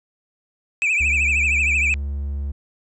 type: tone with vibrato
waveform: triangle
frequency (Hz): 2469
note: D#7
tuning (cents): -14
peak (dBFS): -15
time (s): 0.82-1.94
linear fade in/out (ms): 0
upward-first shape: triangle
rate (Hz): 13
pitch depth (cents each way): 140
type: tone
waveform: triangle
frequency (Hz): 70.5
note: C#2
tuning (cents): +30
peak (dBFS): -21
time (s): 1-2.52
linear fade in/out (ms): 10
effects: resampled to 22050 Hz